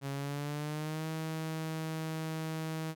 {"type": "tone with pitch glide", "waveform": "sawtooth", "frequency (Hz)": [138.59, 159.2], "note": ["C#3", "D#3"], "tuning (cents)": [0, 40], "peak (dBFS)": -31, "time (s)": [0.01, 2.95], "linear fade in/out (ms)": 50, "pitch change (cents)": 240, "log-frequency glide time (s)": [0.11, 1.07], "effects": []}